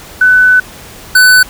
sine / square tone pair in turn, 1500 / 1500 Hz, F#6 / F#6, +23 / +23 cents, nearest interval unison, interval 0 cents, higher neither, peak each -3 dBFS, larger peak neither, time 0.21-0.6 / 1.15-1.43 s, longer first, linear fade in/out 5 ms, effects pink hiss -32 dBFS RMS until 1.49 s

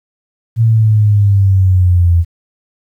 sine exponential sweep, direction down, 115.5 to 83.9 Hz, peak -6 dBFS, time 0.56-2.25 s, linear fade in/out 50 ms, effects 8-bit

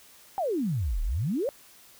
sine exponential two-way sweep, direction down then up, 820 to 34.65 to 599 Hz, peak -25 dBFS, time 0.38-1.49 s, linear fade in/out 0 ms, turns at 1.02 s, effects white hiss -54 dBFS RMS until 1.99 s

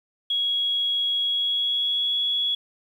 sine tone with pitch glide, 3322 to 3363 Hz, G#7 to G#7, 0 to +21 cents, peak -21 dBFS, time 0.3-2.55 s, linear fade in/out 5 ms, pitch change +21 cents, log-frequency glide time 1.24-2.18 s, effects 9-bit

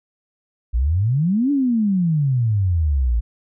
sine exponential two-way sweep, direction up then down, 54.3 to 292.4 to 54.3 Hz, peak -15 dBFS, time 0.73-3.21 s, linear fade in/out 20 ms, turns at 1.51 s, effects none

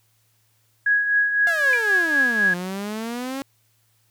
sine tone with tremolo, 1661.2 Hz, G#6, in tune, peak -14 dBFS, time 0.86-2.54 s, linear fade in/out 5 ms, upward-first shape triangle, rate 3.9 Hz, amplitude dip 60%
sawtooth exponential two-way sweep, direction down then up, 708 to 174.61 to 276.8 Hz, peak -23 dBFS, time 1.47-3.42 s, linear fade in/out 0 ms, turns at 2.54 s
sine tone with exponential decay, 2363 Hz, D7, 10 cents sharp, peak -20 dBFS, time 1.73-1.87 s, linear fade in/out 1 ms, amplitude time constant 30 ms
effects added 111 Hz sine -65 dBFS peak until 4.1 s + white hiss -65 dBFS RMS until 4.1 s

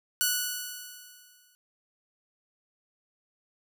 5% pulse tone with exponential decay, 1476 Hz, F#6, 5 cents flat, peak -11 dBFS, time 0.21-1.55 s, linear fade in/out 0 ms, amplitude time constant 290 ms, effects none

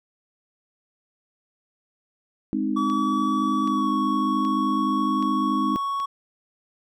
sine chord, Ab major, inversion none, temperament equal, 207.7 / 261.6 / 311.1 Hz, Ab3 / C4 / Eb4, 0 / 0 / 0 cents, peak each -27 / -26 / -26 dBFS, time 2.53-5.76 s, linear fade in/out 0 ms
triangle tone with pitch glide, 1142 to 1111.4 Hz, D6 to C#6, -49 to +4 cents, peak -22 dBFS, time 2.76-6.06 s, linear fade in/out 10 ms, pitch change -47 cents, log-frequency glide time 3.64-3.91 s
click train, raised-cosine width 0.2 ms, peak -24 dBFS, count 5, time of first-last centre 2.9-6.001 s, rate 1.29 Hz
effects none

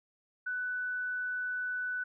sine tone, 1492 Hz, F#6, 14 cents sharp, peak -32 dBFS, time 0.46-2.04 s, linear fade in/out 10 ms, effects none

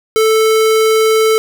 square tone, 440 Hz, A4, in tune, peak -9 dBFS, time 0.16-1.38 s, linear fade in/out 0 ms, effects none

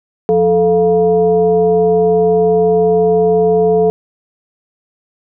sine tone with frequency modulation, 437.1 Hz, A4, 11 cents flat, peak -8 dBFS, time 0.29-3.9 s, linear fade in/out 0 ms, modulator 260 Hz, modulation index 0.67, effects none

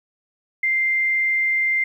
sine tone, 2093 Hz, C7, in tune, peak -17 dBFS, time 0.63-1.84 s, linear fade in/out 5 ms, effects 9-bit

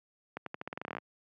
accelerating click train, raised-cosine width 0.5 ms, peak -22 dBFS, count 15, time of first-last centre 0.37-0.984 s, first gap 93 ms, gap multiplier 0.87, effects high-pass 150 Hz 12 dB/octave

